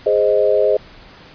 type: chord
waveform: sine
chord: Ab major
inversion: none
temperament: equal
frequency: 415.3 / 523.3 / 622.3 Hz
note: Ab4 / C5 / Eb5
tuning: 0 / 0 / 0 cents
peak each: -16 dBFS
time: 0.06-0.77 s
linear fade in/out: 5 ms
effects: pink hiss -42 dBFS RMS until 1.34 s + resampled to 11025 Hz